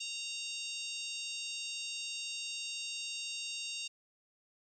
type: harmonic tone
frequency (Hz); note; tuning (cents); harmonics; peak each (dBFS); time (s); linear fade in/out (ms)
926; A#5; -12; 3 / 4 / 5 / 6 / 7 / 8 / 9; -42 / -44 / -46 / -48 / -49 / -50 / -51; 0-3.88; 10
effects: 12-bit